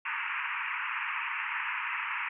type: band-pass noise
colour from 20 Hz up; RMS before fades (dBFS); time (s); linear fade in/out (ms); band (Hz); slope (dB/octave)
white; -34; 0.05-2.29; 5; 900 to 2700; 96
effects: none